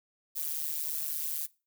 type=noise with amplitude modulation; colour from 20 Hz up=violet; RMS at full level=-30 dBFS; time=0.35-1.47 s; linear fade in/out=20 ms; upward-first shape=sine; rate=152 Hz; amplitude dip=100%; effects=noise-tail reverb RT60 0.3 s tail -21 dB re dry